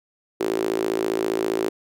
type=tone with high-pass filter; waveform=sawtooth; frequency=55 Hz; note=A1; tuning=in tune; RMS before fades=-24 dBFS; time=0.4-1.69 s; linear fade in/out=5 ms; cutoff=370 Hz; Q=6.1; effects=none